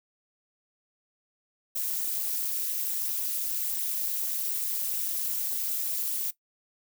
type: noise with amplitude modulation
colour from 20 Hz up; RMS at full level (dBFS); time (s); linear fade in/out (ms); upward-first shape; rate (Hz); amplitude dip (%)
violet; -26; 1.75-6.31; 10; sine; 250; 100
effects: noise-tail reverb RT60 0.1 s tail -18 dB re dry